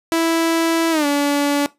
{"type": "tone with pitch glide", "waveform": "sawtooth", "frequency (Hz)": [329.6, 286.9], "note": ["E4", "D4"], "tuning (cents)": [0, -40], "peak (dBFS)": -11, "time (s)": [0.12, 1.66], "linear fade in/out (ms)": 0, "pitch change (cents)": -240, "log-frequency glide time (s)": [0.91, 1.06], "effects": ["noise-tail reverb RT60 0.2 s tail -19 dB re dry", "resampled to 32000 Hz"]}